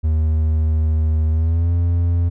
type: tone with pitch glide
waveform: triangle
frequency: 78.4 to 85.99 Hz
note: D#2 to F2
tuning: +14 to -26 cents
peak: -12 dBFS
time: 0.03-2.3 s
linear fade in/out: 20 ms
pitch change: +160 cents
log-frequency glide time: 1.3-1.72 s
effects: none